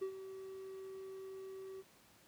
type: tone with ADSR envelope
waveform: triangle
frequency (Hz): 382.9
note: G4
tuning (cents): -41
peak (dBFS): -33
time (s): 0.01-1.83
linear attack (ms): 14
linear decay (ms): 87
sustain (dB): -11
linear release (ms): 33
effects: pink hiss -65 dBFS RMS until 2.27 s + high-pass 100 Hz 12 dB/octave